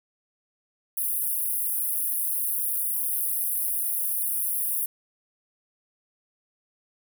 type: high-pass noise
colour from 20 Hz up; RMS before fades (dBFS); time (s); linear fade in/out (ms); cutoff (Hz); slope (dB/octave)
pink; -27; 0.97-4.86; 5; 9700; 96
effects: none